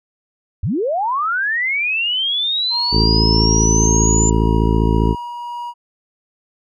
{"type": "linear sweep", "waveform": "sine", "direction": "up", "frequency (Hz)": [63.1, 7160], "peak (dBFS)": -16, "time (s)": [0.63, 4.3], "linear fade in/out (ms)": 5}
{"type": "tone with tremolo", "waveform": "triangle", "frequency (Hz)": 958, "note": "A#5", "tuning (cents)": 47, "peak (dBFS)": -22, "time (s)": [2.7, 5.74], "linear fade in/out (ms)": 50, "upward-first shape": "triangle", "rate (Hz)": 1.8, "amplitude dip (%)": 25}
{"type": "harmonic tone", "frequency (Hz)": 55, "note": "A1", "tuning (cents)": 0, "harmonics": [1, 2, 3, 4, 5, 6, 7, 8], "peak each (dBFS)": [-16, -19, -21, -22, -23, -24, -24, -25], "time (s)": [2.91, 5.16], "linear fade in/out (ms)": 50}
{"effects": []}